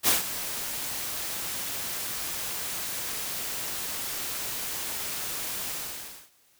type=noise with ADSR envelope; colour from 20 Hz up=white; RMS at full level=-20 dBFS; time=0.03-6.3 s; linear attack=50 ms; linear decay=140 ms; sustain=-13 dB; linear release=600 ms; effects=white hiss -63 dBFS RMS until 6.59 s

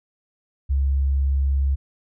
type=tone; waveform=sine; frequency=68.5 Hz; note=C#2; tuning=20 cents flat; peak=-17 dBFS; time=0.69-1.76 s; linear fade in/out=20 ms; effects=none

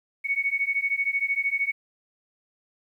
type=beating tone pair; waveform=sine; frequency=2217 / 2230 Hz; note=C#7 / C#7; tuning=0 / +10 cents; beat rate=13 Hz; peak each=-26 dBFS; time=0.24-1.72 s; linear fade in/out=20 ms; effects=10-bit

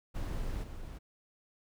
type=noise with level steps; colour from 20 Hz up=brown; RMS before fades=-36 / -43 dBFS; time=0.14-0.99 s; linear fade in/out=20 ms; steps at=0.62 s; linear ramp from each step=20 ms; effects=none

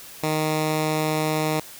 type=tone; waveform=10% pulse; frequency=155.3 Hz; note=D#3; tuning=3 cents flat; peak=-13 dBFS; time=0.23-1.6 s; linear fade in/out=5 ms; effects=white hiss -42 dBFS RMS until 1.79 s

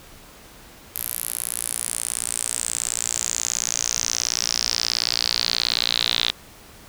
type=tone with band-pass filter sweep; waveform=sawtooth; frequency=58.6 Hz; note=A#1; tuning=10 cents sharp; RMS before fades=-25 dBFS; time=0.95-6.31 s; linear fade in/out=0 ms; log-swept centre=12000 to 3700 Hz; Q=5.8; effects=pink hiss -46 dBFS RMS until 6.88 s

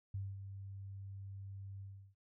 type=tone with ADSR envelope; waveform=sine; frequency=97.9 Hz; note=G2; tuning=2 cents flat; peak=-37 dBFS; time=0.14-2.15 s; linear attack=5 ms; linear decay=220 ms; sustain=-8 dB; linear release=340 ms; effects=none

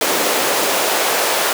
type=noise with high-pass filter sweep; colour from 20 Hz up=pink; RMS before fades=-17 dBFS; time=0.01-1.53 s; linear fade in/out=2 ms; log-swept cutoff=390 to 610 Hz; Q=1.5; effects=none

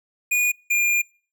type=tone pair in turn; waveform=square; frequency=2450 / 2409 Hz; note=D#7 / D7; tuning=-27 / +43 cents; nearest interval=unison; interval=30 cents; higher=first; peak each=-18 dBFS; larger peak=neither; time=0.31-0.52 / 0.7-1.02 s; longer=second; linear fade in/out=10 ms; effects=noise-tail reverb RT60 0.4 s tail -26 dB re dry

